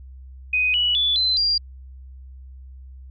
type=tone with pitch steps; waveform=sine; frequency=2500 / 2939 / 3455 / 4061 / 4774 Hz; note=D#7 / F#7 / A7 / B7 / D8; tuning=+8 / -12 / -32 / +48 / +28 cents; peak=-17 dBFS; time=0.53-1.58 s; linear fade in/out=5 ms; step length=210 ms; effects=added 65 Hz sine -38 dBFS peak until 3.1 s